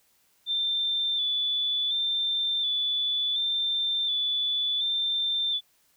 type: tone with vibrato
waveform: sine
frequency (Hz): 3520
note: A7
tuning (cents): 0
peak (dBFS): -24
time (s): 0.46-5.61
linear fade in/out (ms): 50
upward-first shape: square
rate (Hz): 0.69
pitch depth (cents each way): 27
effects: white hiss -66 dBFS RMS until 5.96 s